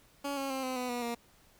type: tone with pitch steps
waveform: 15% pulse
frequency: 281.5 / 273.3 / 265.4 / 257.7 / 250.2 / 242.9 / 235.9 Hz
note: C#4 / C#4 / C4 / C4 / B3 / B3 / A#3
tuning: +27 / -24 / +25 / -26 / +23 / -29 / +21 cents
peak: -27 dBFS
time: 0.24-1.15 s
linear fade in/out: 10 ms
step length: 130 ms
effects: pink hiss -63 dBFS RMS until 1.59 s